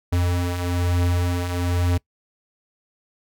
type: beating tone pair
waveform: square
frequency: 87.31 / 88.41 Hz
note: F2 / F2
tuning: 0 / +22 cents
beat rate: 1.1 Hz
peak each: -28 / -21 dBFS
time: 0.12-1.98 s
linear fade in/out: 10 ms
effects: noise-tail reverb RT60 0.1 s tail -23 dB re dry